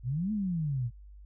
sine exponential two-way sweep, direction up then down, 113.3 to 220 to 113.3 Hz, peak -28 dBFS, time 0.03-0.91 s, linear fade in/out 50 ms, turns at 0.32 s, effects added 50 Hz sine -47 dBFS peak until 1.25 s

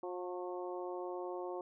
harmonic tone with a mistuned harmonic, 179.3 Hz, F3, 46 cents sharp, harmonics 2 / 3 / 4 / 5 / 6, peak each -41 / -45 / -47 / -49 / -51 dBFS, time 0.03-1.61 s, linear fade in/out 2 ms, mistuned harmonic 6, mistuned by +25 cents, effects none

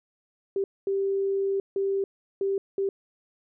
sine tone bursts at uneven times, 392 Hz, G4, in tune, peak -23 dBFS, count 5, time 0.56-0.64 / 0.87-1.6 / 1.76-2.04 / 2.41-2.58 / 2.78-2.89 s, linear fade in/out 2 ms, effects none

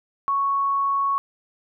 sine tone, 1108.7 Hz, C#6, in tune, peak -19 dBFS, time 0.28-1.18 s, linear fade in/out 0 ms, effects none

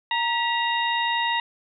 harmonic tone with a mistuned harmonic, 932.3 Hz, A#5, in tune, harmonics 1 / 2 / 3 / 4, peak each -24 / -27 / -29 / -30 dBFS, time 0.11-1.4 s, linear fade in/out 2 ms, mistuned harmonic 2, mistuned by +67 cents, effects none

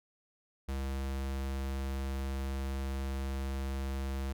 square tone, 67.4 Hz, C#2, 48 cents flat, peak -34 dBFS, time 0.68-4.33 s, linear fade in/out 10 ms, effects none

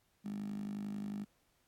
10% pulse tone with high-pass filter, 51.2 Hz, G#1, 24 cents flat, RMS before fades -41 dBFS, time 0.24-1.25 s, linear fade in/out 20 ms, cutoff 200 Hz, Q 9.2, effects pink hiss -75 dBFS RMS until 1.67 s + AAC 64 kbps

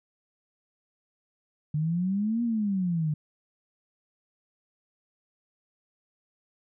sine exponential two-way sweep, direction up then down, 148 to 240 to 148 Hz, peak -24 dBFS, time 1.74-3.14 s, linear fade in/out 5 ms, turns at 2.43 s, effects none

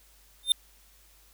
square tone with exponential growth, 3600 Hz, A7, 39 cents sharp, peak -15 dBFS, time 0.43-0.52 s, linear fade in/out 2 ms, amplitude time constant 18 ms, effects added 50 Hz sine -60 dBFS peak until 1.33 s + white hiss -60 dBFS RMS until 1.33 s

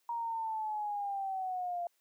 sine linear sweep, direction down, 944 to 689 Hz, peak -33 dBFS, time 0.09-1.87 s, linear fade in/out 2 ms, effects white hiss -75 dBFS RMS until 2 s + high-pass 400 Hz 12 dB/octave

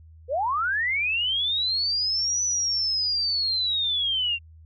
sine linear two-way sweep, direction up then down, 466.2 to 5990 to 2721 Hz, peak -22 dBFS, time 0.28-4.39 s, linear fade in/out 50 ms, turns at 2.43 s, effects added 80 Hz sine -46 dBFS peak until 4.65 s

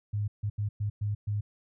sine tone bursts at uneven times, 103.83 Hz, G#2, in tune, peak -27 dBFS, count 6, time 0.13-0.28 / 0.43-0.5 / 0.58-0.69 / 0.8-0.9 / 1.01-1.15 / 1.27-1.41 s, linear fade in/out 10 ms, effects none

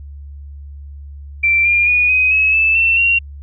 sine tone with pitch steps, 2349 / 2403 / 2457 / 2513 / 2570 / 2629 / 2689 / 2750 Hz, D7 / D7 / D#7 / D#7 / E7 / E7 / E7 / F7, 0 / +39 / -22 / +17 / -45 / -5 / +34 / -27 cents, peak -10 dBFS, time 1.43-3.19 s, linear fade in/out 10 ms, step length 220 ms, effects added 71 Hz sine -30 dBFS peak until 3.42 s

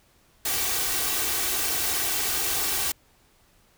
white noise with comb filter, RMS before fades -26 dBFS, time 0.45-2.92 s, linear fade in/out 5 ms, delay 2.6 ms, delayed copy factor +0.65, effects pink hiss -61 dBFS RMS until 3.77 s

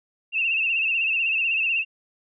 sine tone with vibrato, 2673 Hz, E7, 23 cents sharp, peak -20 dBFS, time 0.32-1.85 s, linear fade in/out 50 ms, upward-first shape sine, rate 16 Hz, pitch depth 73 cents each way, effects none

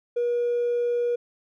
sine tone with hard clipping, 480.2 Hz, B4, 49 cents flat, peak -22 dBFS, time 0.16-1.16 s, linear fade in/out 10 ms, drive 1 dB, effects none

